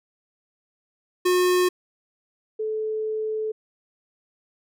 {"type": "tone pair in turn", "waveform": ["square", "sine"], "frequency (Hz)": [361.8, 434.5], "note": ["F#4", "A4"], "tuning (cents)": [-39, -22], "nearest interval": "minor third", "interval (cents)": 317, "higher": "second", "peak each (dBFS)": [-18, -24], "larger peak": "first", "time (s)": [[1.25, 1.69], [2.59, 3.52]], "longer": "second", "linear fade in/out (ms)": 10, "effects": []}